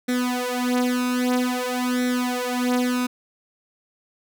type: tone with flanger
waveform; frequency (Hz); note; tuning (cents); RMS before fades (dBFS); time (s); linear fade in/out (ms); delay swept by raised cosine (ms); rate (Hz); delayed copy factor
sawtooth; 249; B3; +14; -23; 0.08-3.07; 10; 0.52 to 4.82; 0.51; +0.95
effects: none